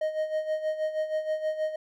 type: tone with tremolo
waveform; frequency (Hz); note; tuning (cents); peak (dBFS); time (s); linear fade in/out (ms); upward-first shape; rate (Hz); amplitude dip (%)
triangle; 622.3; D#5; 0; -22; 0.01-1.76; 5; sine; 6.3; 70
effects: none